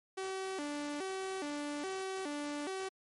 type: tone with vibrato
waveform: sawtooth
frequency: 333.9 Hz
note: E4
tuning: 22 cents sharp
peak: -33 dBFS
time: 0.17-2.89 s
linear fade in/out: 10 ms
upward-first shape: square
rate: 1.2 Hz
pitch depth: 230 cents each way
effects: MP3 48 kbps